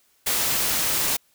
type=noise; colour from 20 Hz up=white; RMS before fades=-23 dBFS; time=0.26-1.17 s; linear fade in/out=10 ms; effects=white hiss -63 dBFS RMS until 1.34 s